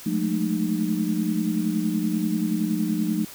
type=tone cluster; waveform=sine; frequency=178.9 / 210.6 / 221.1 / 306.4 Hz; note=F3 / G#3 / A3 / D#4; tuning=+42 / +24 / +9 / -27 cents; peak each=-27 dBFS; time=0.06-3.25 s; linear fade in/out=5 ms; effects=white hiss -42 dBFS RMS until 3.34 s